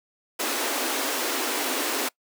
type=high-pass noise; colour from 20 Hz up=pink; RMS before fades=-27 dBFS; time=0.39-2.09 s; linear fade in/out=10 ms; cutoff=250 Hz; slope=96 dB/octave; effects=noise-tail reverb RT60 0.1 s tail -23 dB re dry